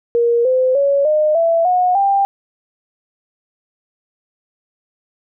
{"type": "tone with pitch steps", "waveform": "sine", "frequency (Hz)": [471.1, 513.7, 560.2, 610.9, 666.2, 726.5, 792.3], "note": ["A#4", "C5", "C#5", "D#5", "E5", "F#5", "G5"], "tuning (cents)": [18, -32, 18, -32, 18, -32, 18], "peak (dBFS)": -11, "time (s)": [0.15, 2.25], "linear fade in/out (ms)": 0, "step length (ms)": 300, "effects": []}